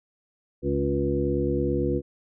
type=harmonic tone with a mistuned harmonic; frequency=69.3 Hz; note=C#2; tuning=in tune; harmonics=1 / 2 / 3 / 4 / 5 / 7; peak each=-30 / -30 / -33 / -29 / -27 / -29 dBFS; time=0.62-2.02 s; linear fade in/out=50 ms; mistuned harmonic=5; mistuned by=+40 cents; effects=none